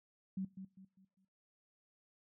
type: tone with echo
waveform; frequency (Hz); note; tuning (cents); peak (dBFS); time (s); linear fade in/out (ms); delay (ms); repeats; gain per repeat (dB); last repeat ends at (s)
sine; 190; F#3; +46; -36; 0.37-0.45; 5; 200; 4; -9; 1.25
effects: noise-tail reverb RT60 0.4 s tail -21 dB re dry